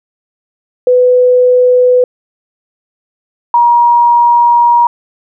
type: tone pair in turn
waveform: sine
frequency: 498.9 / 951.1 Hz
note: B4 / A#5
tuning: +17 / +35 cents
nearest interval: major seventh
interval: 1118 cents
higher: second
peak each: -4 dBFS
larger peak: neither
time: 0.87-2.04 / 3.54-4.87 s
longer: second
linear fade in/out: 2 ms
effects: none